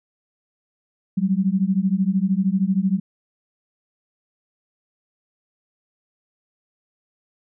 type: beating tone pair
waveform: sine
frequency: 184.8 / 197.8 Hz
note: F#3 / G3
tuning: -2 / +16 cents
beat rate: 13 Hz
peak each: -20 dBFS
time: 1.17-3 s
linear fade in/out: 10 ms
effects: none